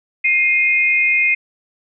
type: tone pair together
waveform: sine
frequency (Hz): 2118 / 2489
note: C7 / D#7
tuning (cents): +21 / 0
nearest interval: minor third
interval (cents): 279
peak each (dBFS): -15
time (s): 0.24-1.35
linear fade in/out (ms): 10
effects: none